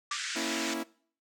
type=tone with exponential decay; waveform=sine; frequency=1174 Hz; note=D6; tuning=1 cent flat; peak=-30 dBFS; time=0.11-0.24 s; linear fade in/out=5 ms; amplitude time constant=27 ms
type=band-pass noise; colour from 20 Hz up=pink; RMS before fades=-36 dBFS; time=0.11-0.74 s; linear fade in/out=5 ms; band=1400 to 7900 Hz; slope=48 dB/octave
type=chord; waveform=sawtooth; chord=A# diminished; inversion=none; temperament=equal with one note detuned; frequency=234.8 / 277.2 / 329.6 Hz; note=A#3 / C#4 / E4; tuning=+13 / 0 / 0 cents; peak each=-34 / -34 / -31 dBFS; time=0.35-0.84 s; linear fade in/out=20 ms
effects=noise-tail reverb RT60 0.5 s tail -21 dB re dry